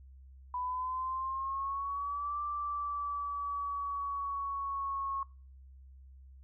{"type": "exponential two-way sweep", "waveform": "sine", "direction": "up then down", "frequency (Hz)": [990, 1174.7, 1093], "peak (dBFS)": -33, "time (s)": [0.54, 5.23], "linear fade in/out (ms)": 2, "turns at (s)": 2.41, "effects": ["noise-tail reverb RT60 0.4 s tail -24 dB re dry", "added 66 Hz sine -51 dBFS peak until 6.43 s"]}